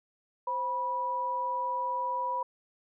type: tone pair together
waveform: sine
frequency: 523.3 / 977.9 Hz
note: C5 / B5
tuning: 0 / -17 cents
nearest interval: major seventh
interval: 1083 cents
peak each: -38 / -29 dBFS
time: 0.47-2.43 s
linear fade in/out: 5 ms
effects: none